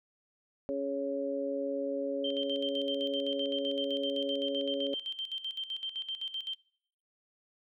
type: harmonic tone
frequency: 138.9 Hz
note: C#3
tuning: 4 cents sharp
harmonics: 2 / 3 / 4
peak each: -36 / -38 / -33 dBFS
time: 0.69-4.94 s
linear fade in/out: 0 ms
type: tone with tremolo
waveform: sine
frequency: 3136 Hz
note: G7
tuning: in tune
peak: -33 dBFS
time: 2.24-6.55 s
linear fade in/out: 5 ms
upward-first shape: square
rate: 7.8 Hz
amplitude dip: 75%
effects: noise-tail reverb RT60 0.7 s tail -26 dB re dry